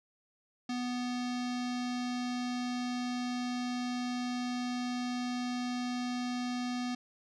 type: tone with low-pass filter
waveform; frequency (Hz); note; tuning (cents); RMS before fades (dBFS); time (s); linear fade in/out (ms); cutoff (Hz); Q
square; 246.9; B3; 0; -35; 0.69-6.95; 5; 5200; 1.9
effects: none